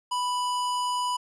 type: tone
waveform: square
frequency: 989 Hz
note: B5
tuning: 2 cents sharp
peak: -26 dBFS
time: 0.11-1.17 s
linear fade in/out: 10 ms
effects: resampled to 24000 Hz + 11-bit